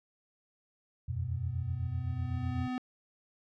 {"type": "chord", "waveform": "sine", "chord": "E suspended second", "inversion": "none", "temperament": "equal with one note detuned", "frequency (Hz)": [82.41, 90.33, 123.47], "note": ["E2", "F#2", "B2"], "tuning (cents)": [0, -41, 0], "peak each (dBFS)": [-39, -35, -35], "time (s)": [1.08, 2.68], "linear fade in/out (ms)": 10}
{"type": "tone with exponential growth", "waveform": "square", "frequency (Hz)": 252.6, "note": "B3", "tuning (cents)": 39, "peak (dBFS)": -32, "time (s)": [1.12, 2.78], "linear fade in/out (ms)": 1, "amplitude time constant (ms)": 360}
{"effects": ["low-pass 3000 Hz 12 dB/octave"]}